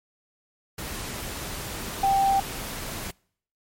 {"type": "tone in noise", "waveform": "sine", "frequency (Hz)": 784, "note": "G5", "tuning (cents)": 0, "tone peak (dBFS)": -18, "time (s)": [2.03, 2.4], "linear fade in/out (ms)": 5, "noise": "pink", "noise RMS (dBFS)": -34, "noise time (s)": [0.78, 3.11], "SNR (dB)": 13, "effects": ["noise-tail reverb RT60 0.6 s tail -26 dB re dry", "MP3 64 kbps"]}